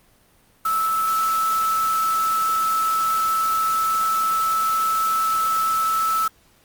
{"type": "tone in noise", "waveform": "sine", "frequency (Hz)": 1310, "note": "E6", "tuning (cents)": -11, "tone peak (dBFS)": -18, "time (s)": [0.65, 6.28], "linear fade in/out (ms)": 5, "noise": "white", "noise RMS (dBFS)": -32, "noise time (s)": [0.65, 6.28], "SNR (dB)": 11, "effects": ["pink hiss -57 dBFS RMS until 6.64 s", "Opus 32 kbps"]}